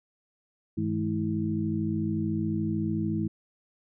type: tone cluster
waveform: sine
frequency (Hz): 99.7 / 159.4 / 213 / 324.4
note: G2 / D#3 / G#3 / E4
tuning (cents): +30 / +42 / +44 / -28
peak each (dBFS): -33 / -32 / -30 / -31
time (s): 0.77-3.28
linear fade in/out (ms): 10
effects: none